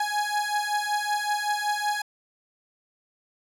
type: beating tone pair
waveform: 30% pulse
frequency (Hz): 830.6 / 835.9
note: G#5 / G#5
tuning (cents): 0 / +11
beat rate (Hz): 5.3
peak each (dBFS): -25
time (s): 0-2.02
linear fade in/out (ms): 5
effects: low-pass 12000 Hz 12 dB/octave